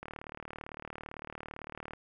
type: click train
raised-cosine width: 0.5 ms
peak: -26 dBFS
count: 73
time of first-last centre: 0.03-1.935 s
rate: 37.8 Hz
effects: none